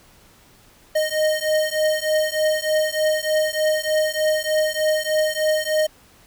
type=beating tone pair; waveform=square; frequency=617 / 620.3 Hz; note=D#5 / D#5; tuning=-15 / -5 cents; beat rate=3.3 Hz; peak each=-22 dBFS; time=0.95-5.87 s; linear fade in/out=10 ms; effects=pink hiss -52 dBFS RMS until 6.26 s